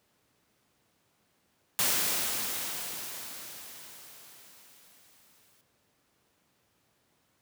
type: noise with exponential decay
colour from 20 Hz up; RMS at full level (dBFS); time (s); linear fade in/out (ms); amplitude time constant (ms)
white; -26; 1.79-5.61; 0; 830
effects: pink hiss -71 dBFS RMS until 7.41 s + high-pass 100 Hz 12 dB/octave